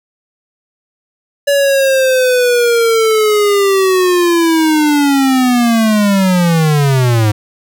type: linear sweep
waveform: square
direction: down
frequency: 570 to 103.3 Hz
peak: -9 dBFS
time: 1.47-7.32 s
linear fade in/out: 10 ms
effects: none